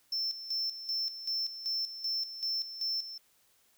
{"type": "tone with tremolo", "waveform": "triangle", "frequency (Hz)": 5340, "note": "E8", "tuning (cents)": 22, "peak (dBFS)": -29, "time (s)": [0.12, 3.18], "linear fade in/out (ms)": 5, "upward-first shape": "square", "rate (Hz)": 2.6, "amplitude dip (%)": 70, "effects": ["white hiss -68 dBFS RMS until 3.77 s"]}